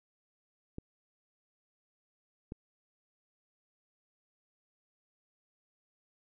clicks, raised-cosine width 3 ms, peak -27 dBFS, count 2, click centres 0.784 / 2.521 s, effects none

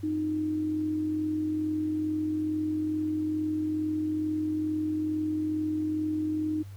sine tone with amplitude modulation, 308.8 Hz, D#4, 13 cents flat, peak -25 dBFS, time 0.03-6.63 s, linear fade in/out 10 ms, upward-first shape sine, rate 42.3 Hz, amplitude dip 30%, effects added 98 Hz sine -40 dBFS peak until 6.76 s + pink hiss -58 dBFS RMS until 6.76 s

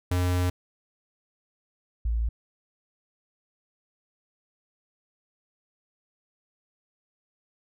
square / sine tone pair in turn, 90 / 56.7 Hz, F#2 / A#1, -47 / -47 cents, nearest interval minor sixth, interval 800 cents, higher first, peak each -23 dBFS, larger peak neither, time 0.11-0.5 / 2.05-2.29 s, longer first, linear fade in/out 5 ms, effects none

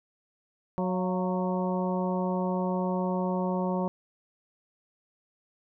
harmonic tone with a mistuned harmonic, 184.1 Hz, F#3, 8 cents flat, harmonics 1 / 2 / 3 / 4 / 5 / 6, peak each -28 / -34 / -33 / -38 / -35 / -41 dBFS, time 0.78-3.88 s, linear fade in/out 0 ms, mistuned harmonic 4, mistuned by -65 cents, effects none

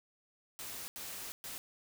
white noise bursts at uneven times, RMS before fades -44 dBFS, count 3, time 0.59-0.88 / 0.96-1.32 / 1.44-1.58 s, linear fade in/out 0 ms, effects none

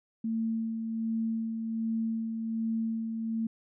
sine tone with tremolo, 225 Hz, A3, 39 cents sharp, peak -27 dBFS, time 0.24-3.47 s, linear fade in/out 5 ms, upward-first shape sine, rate 1.3 Hz, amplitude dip 40%, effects none

